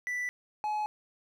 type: tone pair in turn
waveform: triangle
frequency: 1975.5 / 847.6 Hz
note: B6 / G#5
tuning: 0 / +35 cents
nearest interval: octave + minor third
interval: 1465 cents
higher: first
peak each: -29 / -27 dBFS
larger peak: second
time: 0.07-0.29 / 0.64-0.86 s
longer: neither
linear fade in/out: 0 ms
effects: none